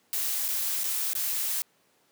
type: noise with dropouts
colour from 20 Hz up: blue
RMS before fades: -29 dBFS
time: 0.13-1.62 s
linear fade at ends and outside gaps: 0 ms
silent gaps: 0.481-0.487 / 0.835-0.841 / 1.133-1.152 s
effects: pink hiss -66 dBFS RMS until 2.11 s + high-pass 200 Hz 12 dB/octave